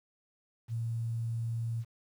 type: tone with quantisation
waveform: sine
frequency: 115.1 Hz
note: A#2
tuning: 22 cents flat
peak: -31 dBFS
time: 0.68-1.85 s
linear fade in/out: 50 ms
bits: 10
effects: none